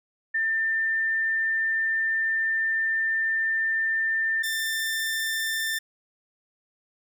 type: tone pair in turn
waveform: sine / sawtooth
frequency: 1793 / 1785.1 Hz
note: A6 / A6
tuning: +32 / +25 cents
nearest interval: unison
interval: 7 cents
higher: first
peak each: -22 dBFS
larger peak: neither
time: 0.34-4.43 / 4.43-5.79 s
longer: first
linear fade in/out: 10 ms
effects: none